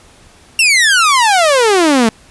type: exponential sweep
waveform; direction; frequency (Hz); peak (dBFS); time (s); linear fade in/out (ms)
sawtooth; down; 2792 to 215; -4; 0.59-2.09; 2
effects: pink hiss -44 dBFS RMS until 2.3 s + resampled to 24000 Hz